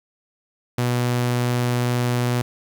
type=tone; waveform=sawtooth; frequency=122.3 Hz; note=B2; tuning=16 cents flat; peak=-15 dBFS; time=0.78-2.42 s; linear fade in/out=5 ms; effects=9-bit